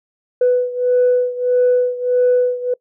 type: beating tone pair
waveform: sine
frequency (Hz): 495.7 / 497.3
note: B4 / B4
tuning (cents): +6 / +12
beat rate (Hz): 1.6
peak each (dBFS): -13 / -16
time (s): 0.41-2.74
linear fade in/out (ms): 5
effects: noise-tail reverb RT60 0.1 s tail -24 dB re dry + tanh soft clip ceiling -7 dBFS